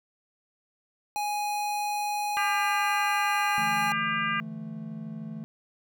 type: tone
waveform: square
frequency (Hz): 830.6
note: G#5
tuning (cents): 0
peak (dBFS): -28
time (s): 1.16-3.92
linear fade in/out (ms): 0
type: harmonic tone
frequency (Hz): 400.1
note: G4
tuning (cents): +35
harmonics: 3 / 4 / 5 / 6 / 7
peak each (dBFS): -29 / -31 / -33 / -35 / -36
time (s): 2.37-4.4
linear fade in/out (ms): 0
type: chord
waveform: triangle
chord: D suspended second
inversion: none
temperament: equal with one note detuned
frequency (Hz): 146.83 / 166.92 / 220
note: D3 / E3 / A3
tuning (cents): 0 / +22 / 0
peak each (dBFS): -41 / -38 / -35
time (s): 3.58-5.44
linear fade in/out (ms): 0
effects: none